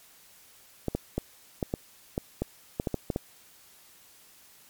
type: clicks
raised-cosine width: 2 ms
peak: -14 dBFS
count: 12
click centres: 0.883 / 0.95 / 1.18 / 1.628 / 1.739 / 2.179 / 2.42 / 2.799 / 2.872 / 2.943 / 3.102 / 3.161 s
effects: white hiss -56 dBFS RMS until 4.69 s + MP3 96 kbps